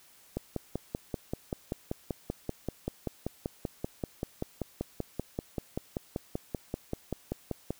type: click train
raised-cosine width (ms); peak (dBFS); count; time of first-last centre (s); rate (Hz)
2; -18; 39; 0.37-7.706; 5.18
effects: white hiss -59 dBFS RMS until 7.79 s